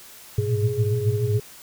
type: tone cluster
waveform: sine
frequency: 103.6 / 107.8 / 115.1 / 122 / 416.4 Hz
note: G#2 / A2 / A#2 / B2 / G#4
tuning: -4 / -35 / -22 / -21 / +5 cents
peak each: -26 dBFS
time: 0.38-1.4 s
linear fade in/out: 5 ms
effects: white hiss -45 dBFS RMS until 1.62 s